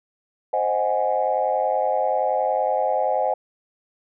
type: chord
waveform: sine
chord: Ab dominant seventh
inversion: first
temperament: equal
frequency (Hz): 523.3 / 622.3 / 740 / 830.6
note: C5 / Eb5 / Gb5 / Ab5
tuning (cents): 0 / 0 / 0 / 0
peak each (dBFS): -24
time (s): 0.53-3.34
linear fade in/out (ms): 5
effects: tanh soft clip ceiling -9 dBFS